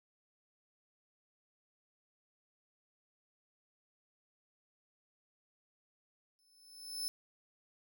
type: tone with exponential growth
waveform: sawtooth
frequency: 5260 Hz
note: E8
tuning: 5 cents flat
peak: -31 dBFS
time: 6.39-7.08 s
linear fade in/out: 0 ms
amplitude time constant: 150 ms
effects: none